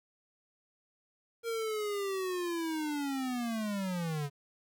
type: linear sweep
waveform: square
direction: down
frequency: 466.2 to 138.59 Hz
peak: -33 dBFS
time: 1.43-4.3 s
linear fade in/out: 50 ms
effects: 11-bit